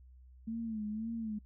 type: tone with vibrato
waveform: sine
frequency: 220 Hz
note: A3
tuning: in tune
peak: -35 dBFS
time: 0.47-1.39 s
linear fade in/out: 10 ms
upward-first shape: sine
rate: 1.9 Hz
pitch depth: 80 cents each way
effects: noise-tail reverb RT60 0.1 s tail -23 dB re dry + added 63 Hz sine -54 dBFS peak until 1.45 s